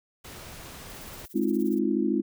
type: noise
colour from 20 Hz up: pink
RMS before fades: -43 dBFS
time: 0.24-1.26 s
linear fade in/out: 10 ms
type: noise with tremolo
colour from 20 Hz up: violet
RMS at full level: -45 dBFS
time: 0.89-1.79 s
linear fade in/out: 10 ms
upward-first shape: triangle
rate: 17 Hz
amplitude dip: 100%
type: chord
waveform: sine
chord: F minor seventh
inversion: first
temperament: just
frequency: 209.5 / 261.9 / 314.3 / 349.2 Hz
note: Ab3 / C4 / Eb4 / F4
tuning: +15 / +2 / +18 / 0 cents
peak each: -28 dBFS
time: 1.34-2.22 s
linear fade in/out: 20 ms
effects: none